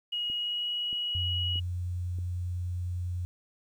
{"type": "tone with pitch glide", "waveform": "sine", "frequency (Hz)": [2893, 2911], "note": ["F#7", "F#7"], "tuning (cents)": [-40, -29], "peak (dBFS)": -29, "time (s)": [0.12, 1.6], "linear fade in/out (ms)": 10, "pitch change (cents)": 11, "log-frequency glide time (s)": [0.37, 0.69]}
{"type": "click train", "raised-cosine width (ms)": 3, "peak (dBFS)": -35, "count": 4, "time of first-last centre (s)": [0.3, 2.187], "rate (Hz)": 1.59}
{"type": "tone", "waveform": "sine", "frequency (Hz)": 89, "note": "F2", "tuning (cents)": 33, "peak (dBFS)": -30, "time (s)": [1.15, 3.25], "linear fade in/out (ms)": 0}
{"effects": ["10-bit"]}